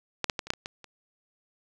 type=clicks; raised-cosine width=0.2 ms; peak=-9 / -7 / -13 / -24 / -6 / -24 / -18 / -28 dBFS; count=8; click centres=0.243 / 0.298 / 0.392 / 0.47 / 0.504 / 0.536 / 0.659 / 0.843 s; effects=none